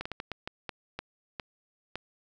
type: slowing click train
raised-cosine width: 0.3 ms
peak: -19 dBFS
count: 10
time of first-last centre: 0.01-1.956 s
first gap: 45 ms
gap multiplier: 1.37
effects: none